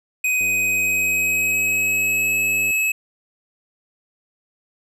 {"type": "tone with pitch glide", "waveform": "square", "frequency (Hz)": [2509, 2580], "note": ["D#7", "E7"], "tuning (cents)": [14, -38], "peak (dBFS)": -18, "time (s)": [0.24, 2.92], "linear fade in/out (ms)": 5, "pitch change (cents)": 48, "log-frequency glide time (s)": [0.53, 2.37]}
{"type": "click train", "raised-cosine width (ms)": 2, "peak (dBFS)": -26, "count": 233, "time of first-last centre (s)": [0.41, 2.707], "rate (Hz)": 101}
{"effects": []}